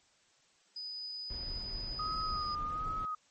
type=tone; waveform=sine; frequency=4978 Hz; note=D#8; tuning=in tune; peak=-39 dBFS; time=0.76-2.55 s; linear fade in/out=5 ms
type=noise; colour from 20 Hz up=brown; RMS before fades=-43 dBFS; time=1.3-3.05 s; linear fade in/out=0 ms
type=tone with vibrato; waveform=sine; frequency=1244.5 Hz; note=D#6; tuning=in tune; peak=-34 dBFS; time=1.99-3.15 s; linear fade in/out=5 ms; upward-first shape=sine; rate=1.3 Hz; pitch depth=44 cents each way
effects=white hiss -68 dBFS RMS until 3.3 s + MP3 32 kbps